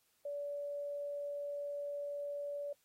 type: tone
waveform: sine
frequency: 575 Hz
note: D5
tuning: 37 cents flat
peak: -38 dBFS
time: 0.25-2.73 s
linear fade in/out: 5 ms
effects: white hiss -75 dBFS RMS until 2.84 s + AAC 48 kbps